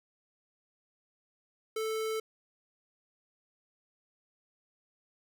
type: tone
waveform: square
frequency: 440 Hz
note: A4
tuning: in tune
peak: -32 dBFS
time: 1.76-2.2 s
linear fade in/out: 5 ms
effects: none